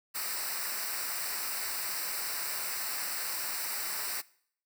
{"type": "noise with comb filter", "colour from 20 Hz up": "white", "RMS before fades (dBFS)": -35, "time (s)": [0.14, 4.22], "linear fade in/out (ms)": 20, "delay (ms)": 0.3, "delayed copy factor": -0.8, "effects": ["noise-tail reverb RT60 0.6 s tail -21 dB re dry"]}